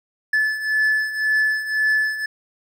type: beating tone pair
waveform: triangle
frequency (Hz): 1732 / 1733.9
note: A6 / A6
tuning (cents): -28 / -26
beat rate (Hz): 1.9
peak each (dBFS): -22 / -17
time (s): 0.33-2.26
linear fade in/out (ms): 5
effects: none